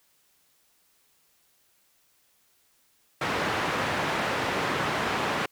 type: band-pass noise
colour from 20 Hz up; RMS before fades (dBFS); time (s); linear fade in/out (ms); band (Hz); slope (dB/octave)
white; -28; 3.21-5.46; 5; 100 to 1700; 12
effects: white hiss -66 dBFS RMS until 5.51 s